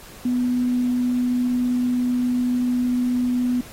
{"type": "tone", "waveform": "sine", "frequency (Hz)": 247.4, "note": "B3", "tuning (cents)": 3, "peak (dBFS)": -18, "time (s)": [0.25, 3.61], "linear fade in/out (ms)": 5, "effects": ["pink hiss -43 dBFS RMS until 3.72 s", "AAC 48 kbps"]}